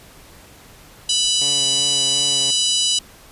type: harmonic tone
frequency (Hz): 987.8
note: B5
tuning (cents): 0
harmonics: 3 / 4 / 5 / 6 / 7 / 8 / 9 / 10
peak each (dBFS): -20 / -22 / -24 / -26 / -27 / -28 / -29 / -30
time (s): 1.09-2.99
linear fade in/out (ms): 5
type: tone with vibrato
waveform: 10% pulse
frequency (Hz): 140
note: C#3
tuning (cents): +18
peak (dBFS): -24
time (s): 1.41-2.51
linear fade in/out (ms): 5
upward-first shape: sine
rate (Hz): 2.7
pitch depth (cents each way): 37
effects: pink hiss -45 dBFS RMS until 3.31 s + resampled to 32000 Hz